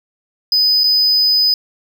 triangle tone with dropouts, 5000 Hz, D#8, 8 cents sharp, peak -9 dBFS, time 0.52-1.54 s, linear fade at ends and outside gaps 2 ms, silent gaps 0.836-0.84 s, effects none

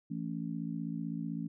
harmonic tone, 55.8 Hz, A1, 25 cents sharp, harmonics 3 / 4 / 5, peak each -38 / -39 / -40 dBFS, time 0.1-1.48 s, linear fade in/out 10 ms, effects none

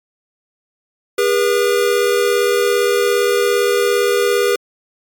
square tone pair together, 404.9 / 482.4 Hz, G#4 / B4, -44 / -41 cents, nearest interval minor third, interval 303 cents, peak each -16 dBFS, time 1.18-4.56 s, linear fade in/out 5 ms, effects MP3 96 kbps

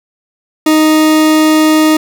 40% pulse tone, 311.1 Hz, D#4, in tune, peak -5 dBFS, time 0.66-1.97 s, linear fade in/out 5 ms, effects none

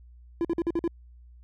triangle tone bursts, 338.1 Hz, E4, 44 cents sharp, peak -21 dBFS, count 6, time 0.41-0.877 s, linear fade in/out 0 ms, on 37 ms, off 49 ms, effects added 60 Hz sine -48 dBFS peak until 1.43 s

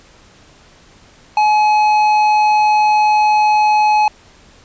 sine tone with tanh clipping, 848 Hz, G#5, 36 cents sharp, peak -11 dBFS, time 1.37-4.08 s, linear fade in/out 2 ms, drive 10 dB, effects pink hiss -46 dBFS RMS until 4.64 s + resampled to 16000 Hz

